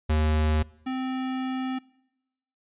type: tone pair in turn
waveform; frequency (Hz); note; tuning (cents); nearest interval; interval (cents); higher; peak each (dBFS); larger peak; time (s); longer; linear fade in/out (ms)
square; 77.2 / 259.7; D#2 / C4; -13 / -13; octave + major sixth; 2100; second; -21 / -28; first; 0.09-0.63 / 0.86-1.79; second; 10
effects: noise-tail reverb RT60 0.9 s tail -23 dB re dry + resampled to 8000 Hz

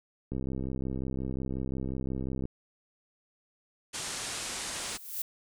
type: click train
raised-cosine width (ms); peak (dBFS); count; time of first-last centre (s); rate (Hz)
3; -22; 141; 0.32-2.454; 65.6
type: low-pass noise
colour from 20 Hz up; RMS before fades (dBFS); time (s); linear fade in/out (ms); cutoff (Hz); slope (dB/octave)
white; -37; 3.93-4.98; 20; 9700; 48
type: noise with exponential growth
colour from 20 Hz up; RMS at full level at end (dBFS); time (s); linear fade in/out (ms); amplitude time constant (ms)
violet; -32; 4.71-5.22; 2; 110
effects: none

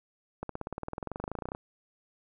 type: accelerating click train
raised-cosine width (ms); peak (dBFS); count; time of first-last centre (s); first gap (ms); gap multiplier
1; -21; 26; 0.43-1.549; 63; 0.97
effects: none

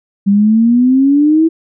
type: exponential sweep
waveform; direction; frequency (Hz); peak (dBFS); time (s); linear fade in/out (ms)
sine; up; 196 to 329.6; -6; 0.26-1.49; 20
effects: none

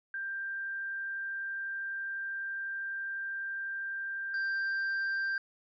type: tone pair in turn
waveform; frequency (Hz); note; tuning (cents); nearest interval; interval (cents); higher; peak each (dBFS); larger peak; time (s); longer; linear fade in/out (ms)
sine / triangle; 1583 / 1577.2; G6 / G6; +17 / +10; unison; 7; first; -34 / -28; second; 0.14-4.34 / 4.34-5.38; first; 2
effects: resampled to 16000 Hz

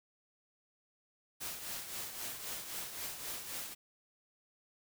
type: noise with tremolo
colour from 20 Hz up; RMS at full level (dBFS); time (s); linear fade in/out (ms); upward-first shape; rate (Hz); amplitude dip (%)
white; -40; 1.4-3.75; 20; triangle; 3.8; 60
effects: none

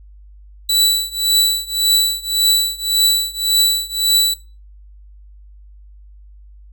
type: tone with tremolo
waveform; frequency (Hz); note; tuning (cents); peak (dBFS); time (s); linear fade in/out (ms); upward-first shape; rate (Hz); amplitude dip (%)
sawtooth; 3951; B7; 0; -6; 0.69-4.34; 5; triangle; 1.8; 95
effects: noise-tail reverb RT60 0.3 s tail -17 dB re dry + added 50 Hz sine -39 dBFS peak until 6.72 s

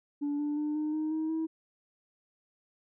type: tone with pitch steps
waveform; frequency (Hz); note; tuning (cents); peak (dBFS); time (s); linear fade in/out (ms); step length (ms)
sine; 289.3 / 294.4 / 299.5 / 304.7 / 310.1 / 315.5 / 321; D4 / D4 / D4 / D#4 / D#4 / D#4 / E4; -26 / +4 / +34 / -36 / -6 / +24 / -46; -27; 0.21-1.47; 20; 180
effects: tanh soft clip ceiling -27 dBFS

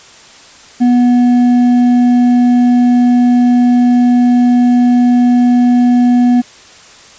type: tone with hard clipping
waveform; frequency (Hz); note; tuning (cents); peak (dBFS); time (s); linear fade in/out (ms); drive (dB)
triangle; 244.5; B3; -17; -7; 0.8-6.42; 20; 8
effects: white hiss -38 dBFS RMS until 7.18 s + resampled to 16000 Hz

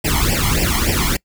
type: noise with flanger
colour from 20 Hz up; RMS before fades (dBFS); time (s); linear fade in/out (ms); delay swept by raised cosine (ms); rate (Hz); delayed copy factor
pink; -17; 0.04-1.17; 10; 0.38 to 0.97; 3.5; +1
effects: noise-tail reverb RT60 0.1 s tail -25 dB re dry

